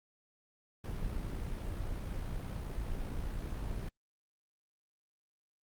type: noise with amplitude modulation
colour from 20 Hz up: brown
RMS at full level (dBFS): -36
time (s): 0.84-3.89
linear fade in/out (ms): 5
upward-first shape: sine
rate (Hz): 59.3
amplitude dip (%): 35
effects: Opus 32 kbps